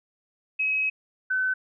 sine tone pair in turn, 2552 / 1517.4 Hz, D#7 / F#6, +43 / +43 cents, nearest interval major sixth, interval 900 cents, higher first, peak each -22 dBFS, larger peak neither, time 0.59-0.9 / 1.3-1.54 s, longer first, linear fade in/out 10 ms, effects none

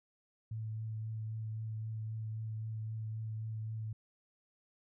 sine tone with vibrato, 110 Hz, A2, in tune, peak -37 dBFS, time 0.51-3.93 s, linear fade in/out 5 ms, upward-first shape triangle, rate 3.8 Hz, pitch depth 16 cents each way, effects none

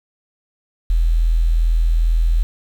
sine tone, 41.2 Hz, E1, in tune, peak -12 dBFS, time 0.9-2.43 s, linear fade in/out 0 ms, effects 7-bit

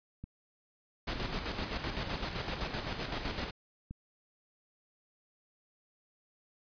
click train, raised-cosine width 5 ms, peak -30 dBFS, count 5, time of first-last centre 0.24-3.91 s, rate 1.09 Hz
pink noise with tremolo, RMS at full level -35 dBFS, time 1.07-3.51 s, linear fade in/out 10 ms, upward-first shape square, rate 7.8 Hz, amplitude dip 45%
effects resampled to 11025 Hz

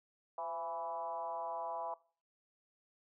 sine tone with frequency modulation, 830.6 Hz, G#5, in tune, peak -37 dBFS, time 0.38-1.94 s, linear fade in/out 2 ms, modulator 160 Hz, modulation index 1.5, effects noise-tail reverb RT60 0.4 s tail -21 dB re dry + high-pass 400 Hz 12 dB/octave

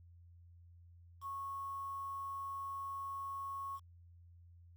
sine tone with quantisation, 1100 Hz, C#6, 14 cents flat, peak -40 dBFS, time 1.21-3.8 s, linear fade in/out 50 ms, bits 10, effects added 86 Hz sine -57 dBFS peak until 4.76 s

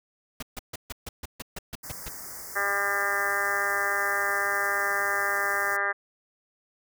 pink noise bursts, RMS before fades -35 dBFS, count 11, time 0.4-2.086 s, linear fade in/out 5 ms, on 26 ms, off 140 ms
white band-stop noise, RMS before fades -40 dBFS, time 1.83-5.77 s, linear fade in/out 10 ms, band 2100 to 4800 Hz, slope 96 dB/octave
harmonic tone, 200.2 Hz, G3, 37 cents sharp, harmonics 2 / 3 / 4 / 5 / 6 / 7 / 8 / 9 / 10, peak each -38 / -36 / -35 / -40 / -31 / -36 / -29 / -30 / -35 dBFS, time 2.55-5.93 s, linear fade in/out 20 ms
effects none

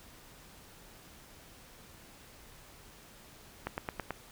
click train, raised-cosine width 0.5 ms, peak -19 dBFS, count 5, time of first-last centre 3.67-4.107 s, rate 9.16 Hz, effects pink hiss -55 dBFS RMS until 4.31 s

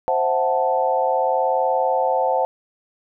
sine chord, F# half-diminished seventh, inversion second, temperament equal, 523.3 / 659.3 / 740 / 880 Hz, C5 / E5 / F#5 / A5, 0 / 0 / 0 / 0 cents, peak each -21 / -25 / -22 / -22 dBFS, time 0.08-2.45 s, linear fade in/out 0 ms, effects none

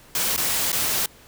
white noise with dropouts, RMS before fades -23 dBFS, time 0.15-1.06 s, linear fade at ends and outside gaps 2 ms, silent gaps 0.364-0.377 / 0.719-0.728 s, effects pink hiss -50 dBFS RMS until 1.27 s

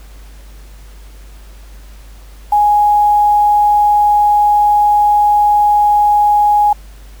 sine tone with quantisation, 830.6 Hz, G#5, in tune, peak -7 dBFS, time 2.52-6.73 s, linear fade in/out 5 ms, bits 6, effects added 50 Hz sine -33 dBFS peak until 7.2 s + pink hiss -45 dBFS RMS until 7.2 s

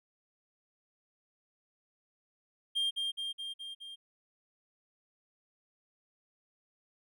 triangle tone with echo, 3200 Hz, G7, 35 cents sharp, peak -27 dBFS, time 2.75-2.91 s, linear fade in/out 20 ms, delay 210 ms, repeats 5, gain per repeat -3 dB, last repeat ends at 3.96 s, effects none

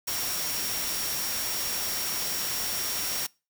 sine tone in noise, 5588 Hz, F8, in tune, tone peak -34 dBFS, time 0.07-3.27 s, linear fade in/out 10 ms, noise white, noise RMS -31 dBFS, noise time 0.07-3.27 s, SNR -6 dB, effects noise-tail reverb RT60 0.3 s tail -25 dB re dry

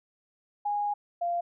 sine tone pair in turn, 824 / 692.9 Hz, G#5 / F5, -14 / -14 cents, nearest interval minor third, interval 300 cents, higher first, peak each -26 dBFS, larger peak neither, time 0.65-0.94 / 1.21-1.41 s, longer first, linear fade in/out 10 ms, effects none

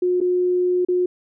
sine tone with dropouts, 360.3 Hz, F#4, 46 cents flat, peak -16 dBFS, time 0.02-1.06 s, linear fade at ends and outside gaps 5 ms, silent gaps 0.204-0.212 / 0.85-0.885 s, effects none

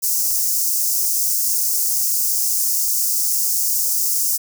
white high-pass noise, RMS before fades -19 dBFS, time 0.02-4.38 s, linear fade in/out 20 ms, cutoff 5200 Hz, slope 48 dB/octave, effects none

